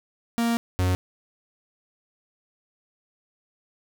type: tone pair in turn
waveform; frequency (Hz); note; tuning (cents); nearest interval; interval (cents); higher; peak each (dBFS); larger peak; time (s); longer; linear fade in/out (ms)
45% pulse; 233.1 / 91.39; A#3 / F#2; 0 / -21; octave + major third; 1621; first; -21 / -20; second; 0.38-0.57 / 0.79-0.95; first; 0
effects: 10-bit